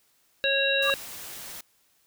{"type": "harmonic tone", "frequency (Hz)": 549, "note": "C#5", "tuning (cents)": -17, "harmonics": [1, 3, 5, 7], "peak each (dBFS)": [-27, -27, -27, -27], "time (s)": [0.44, 0.94], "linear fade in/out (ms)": 0}
{"type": "tone with exponential growth", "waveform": "sine", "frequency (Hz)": 1174, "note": "D6", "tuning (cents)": -1, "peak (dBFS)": -21, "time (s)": [0.78, 0.9], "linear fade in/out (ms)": 0, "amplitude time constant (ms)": 24}
{"type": "noise", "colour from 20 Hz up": "white", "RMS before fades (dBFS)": -40, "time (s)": [0.82, 1.61], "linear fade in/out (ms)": 5}
{"effects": ["white hiss -66 dBFS RMS until 2.06 s"]}